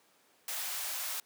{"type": "high-pass noise", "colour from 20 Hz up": "white", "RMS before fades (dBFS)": -37, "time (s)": [0.48, 1.2], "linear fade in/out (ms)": 2, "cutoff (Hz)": 590, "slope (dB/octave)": 24, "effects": ["pink hiss -66 dBFS RMS until 1.25 s", "high-pass 300 Hz 12 dB/octave"]}